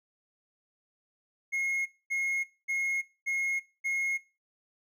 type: tone bursts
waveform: triangle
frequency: 2158 Hz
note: C#7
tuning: 47 cents flat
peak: -26 dBFS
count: 5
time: 1.52-4.18 s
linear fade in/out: 20 ms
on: 340 ms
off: 240 ms
effects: noise-tail reverb RT60 0.3 s tail -19 dB re dry